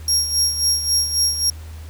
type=tone with tremolo; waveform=30% pulse; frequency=5588 Hz; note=F8; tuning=in tune; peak=-10 dBFS; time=0.08-1.5 s; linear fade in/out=2 ms; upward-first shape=sine; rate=3.7 Hz; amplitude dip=65%; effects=added 79 Hz sine -32 dBFS peak until 1.89 s + pink hiss -46 dBFS RMS until 1.89 s